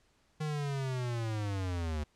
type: linear sweep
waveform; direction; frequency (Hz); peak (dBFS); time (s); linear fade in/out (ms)
square; down; 155.56 to 73.42; -33; 0.4-2.04; 10
effects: pink hiss -70 dBFS RMS until 2.15 s + low-pass 8000 Hz 12 dB/octave